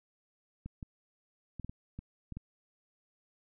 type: clicks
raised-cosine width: 5 ms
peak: -29 dBFS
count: 8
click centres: 0.66 / 0.828 / 1.597 / 1.646 / 1.695 / 1.99 / 2.323 / 2.37 s
effects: none